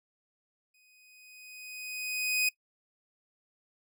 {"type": "tone with exponential growth", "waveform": "sawtooth", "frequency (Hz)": 2500, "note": "D#7", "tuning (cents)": 8, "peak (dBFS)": -21, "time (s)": [0.74, 2.49], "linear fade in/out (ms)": 5, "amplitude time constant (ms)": 380, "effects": ["noise-tail reverb RT60 0.1 s tail -20 dB re dry"]}